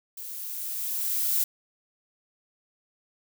violet noise with level ramp, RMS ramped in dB -39 to -24 dBFS, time 0.17-1.44 s, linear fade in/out 5 ms, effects none

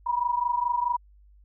sine tone pair together, 961 / 985.7 Hz, B5 / B5, -48 / -4 cents, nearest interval unison, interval 44 cents, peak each -25 / -27 dBFS, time 0.06-0.97 s, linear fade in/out 10 ms, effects added 50 Hz sine -52 dBFS peak until 1.44 s

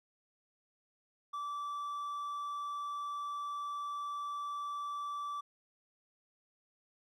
triangle tone, 1161 Hz, D6, 20 cents flat, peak -35 dBFS, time 1.33-5.41 s, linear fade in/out 10 ms, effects none

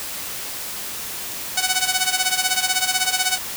5% pulse tone with tremolo, 746 Hz, F#5, 14 cents sharp, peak -4 dBFS, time 1.57-3.38 s, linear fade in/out 5 ms, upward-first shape sine, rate 16 Hz, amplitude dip 80%, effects white hiss -30 dBFS RMS until 3.56 s

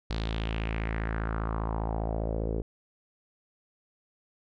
sawtooth tone with low-pass filter sweep, 55 Hz, A1, in tune, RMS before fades -31 dBFS, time 0.1-2.62 s, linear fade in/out 5 ms, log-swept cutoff 4300 to 430 Hz, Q 3.2, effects none

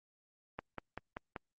click train, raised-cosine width 0.5 ms, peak -25 dBFS, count 5, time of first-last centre 0.59-1.362 s, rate 5.18 Hz, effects Opus 32 kbps

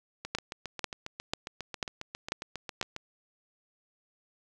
two click trains, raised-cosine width 0.2 ms, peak -20 / -12 dBFS, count 21 / 6, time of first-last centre 0.25-2.964 / 0.35-2.813 s, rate 7.37 / 2.03 Hz, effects none

